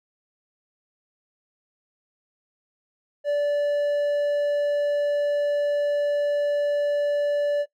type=tone; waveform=triangle; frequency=581 Hz; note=D5; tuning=19 cents flat; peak=-18 dBFS; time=3.24-7.66 s; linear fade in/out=50 ms; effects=noise-tail reverb RT60 0.1 s tail -18 dB re dry